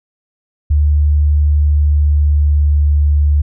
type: tone with pitch glide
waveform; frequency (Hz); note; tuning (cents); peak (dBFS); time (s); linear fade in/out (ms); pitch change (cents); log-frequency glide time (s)
sine; 74 to 73.4; D2 to D2; +14 to 0; -8; 0.7-3.42; 10; -14; 1.47-2.86
effects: none